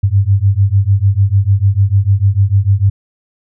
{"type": "beating tone pair", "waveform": "sine", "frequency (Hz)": [95.7, 102.4], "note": ["G2", "G#2"], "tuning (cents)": [-41, -24], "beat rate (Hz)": 6.7, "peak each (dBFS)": -11, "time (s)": [0.03, 2.9], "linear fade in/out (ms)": 10, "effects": []}